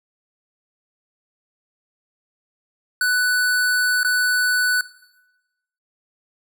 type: tone with dropouts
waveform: square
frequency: 1490 Hz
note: F#6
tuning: 12 cents sharp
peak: -17 dBFS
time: 3.01-4.81 s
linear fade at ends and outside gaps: 2 ms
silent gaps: 4.032-4.047 s
effects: noise-tail reverb RT60 1.0 s tail -18 dB re dry